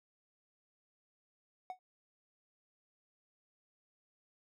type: tone with exponential decay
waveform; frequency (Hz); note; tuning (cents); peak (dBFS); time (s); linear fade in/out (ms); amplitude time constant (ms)
triangle; 740; F#5; 0; -34; 1.7-1.79; 1; 19
effects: none